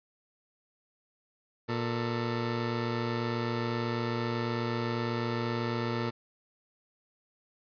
15% pulse tone pair together, 118.3 / 445.2 Hz, A#2 / A4, +26 / +20 cents, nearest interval octave + major seventh, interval 2294 cents, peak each -24 / -30 dBFS, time 1.68-6.11 s, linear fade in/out 20 ms, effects resampled to 11025 Hz

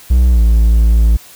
triangle tone with pitch glide, 61.74 to 55.97 Hz, B1 to A1, 0 to +30 cents, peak -4 dBFS, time 0.1-1.17 s, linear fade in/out 10 ms, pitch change -170 cents, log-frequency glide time 0.3-0.41 s, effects white hiss -39 dBFS RMS until 1.35 s

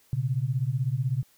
sine beating tone pair, 121.1 / 137.1 Hz, B2 / C#3, -34 / -19 cents, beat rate 16 Hz, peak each -27 dBFS, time 0.13-1.23 s, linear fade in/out 0 ms, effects white hiss -62 dBFS RMS until 1.37 s

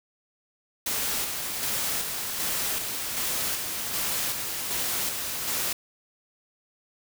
white noise with tremolo, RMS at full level -28 dBFS, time 0.86-5.73 s, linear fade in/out 5 ms, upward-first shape square, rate 1.3 Hz, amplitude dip 35%, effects none

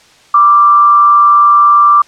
sine tone with frequency modulation, 1174.7 Hz, D6, in tune, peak -3 dBFS, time 0.34-2.02 s, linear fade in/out 5 ms, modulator 177 Hz, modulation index 0.24, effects white hiss -44 dBFS RMS until 2.07 s + low-pass 6000 Hz 12 dB/octave

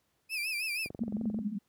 35% pulse tone with vibrato, 2489 Hz, D#7, in tune, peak -30 dBFS, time 0.29-0.89 s, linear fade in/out 50 ms, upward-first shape sine, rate 6.3 Hz, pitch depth 110 cents each way
click train, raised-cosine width 2 ms, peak -28 dBFS, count 13, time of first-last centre 0.86-1.389 s, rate 22.7 Hz
pink band-pass noise, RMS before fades -34 dBFS, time 1-1.59 s, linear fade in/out 20 ms, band 200 to 230 Hz, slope 96 dB/octave
effects pink hiss -75 dBFS RMS until 1.68 s + high-pass 80 Hz 12 dB/octave

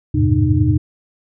sine tone cluster, 82.9 / 99.3 / 110 / 131.1 / 304.3 Hz, E2 / G2 / A2 / C3 / D#4, +10 / +23 / 0 / +4 / -38 cents, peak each -18 dBFS, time 0.14-0.78 s, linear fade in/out 10 ms, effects none

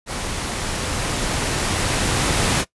pink noise with level ramp, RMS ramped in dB -27 to -18 dBFS, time 0.06-2.65 s, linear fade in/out 50 ms, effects noise-tail reverb RT60 0.1 s tail -19 dB re dry + resampled to 24000 Hz

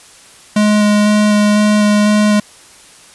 square tone with vibrato, 209.3 Hz, G#3, 14 cents sharp, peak -9 dBFS, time 0.56-2.4 s, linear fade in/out 5 ms, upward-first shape square, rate 2 Hz, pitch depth 8 cents each way, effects white hiss -41 dBFS RMS until 3.14 s + resampled to 24000 Hz

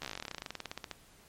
slowing click train, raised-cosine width 0.2 ms, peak -21 dBFS, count 27, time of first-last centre 0.02-0.913 s, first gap 13 ms, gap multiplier 1.07, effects pink hiss -60 dBFS RMS until 1.28 s + MP3 64 kbps

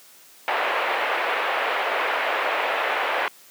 pink band-pass noise, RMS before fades -24 dBFS, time 0.48-3.28 s, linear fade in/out 0 ms, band 510 to 2700 Hz, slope 24 dB/octave, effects white hiss -50 dBFS RMS until 3.5 s + high-pass 200 Hz 12 dB/octave

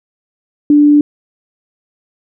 sine tone, 293.7 Hz, D4, in tune, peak -4 dBFS, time 0.7-1.01 s, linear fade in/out 2 ms, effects none

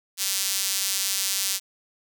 sawtooth tone with high-pass filter, 194.5 Hz, G3, 13 cents flat, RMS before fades -26 dBFS, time 0.17-1.6 s, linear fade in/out 50 ms, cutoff 5000 Hz, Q 0.86, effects none

